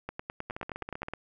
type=two click trains; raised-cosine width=0.5 ms; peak=-22 / -20 dBFS; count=10 / 11; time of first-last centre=0.5-1.084 / 0.09-1.136 s; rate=15.4 / 9.56 Hz; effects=none